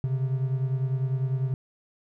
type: beating tone pair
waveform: triangle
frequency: 130 / 140 Hz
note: C3 / C#3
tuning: -11 / +18 cents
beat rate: 10 Hz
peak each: -23 / -29 dBFS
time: 0.04-1.54 s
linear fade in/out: 0 ms
effects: none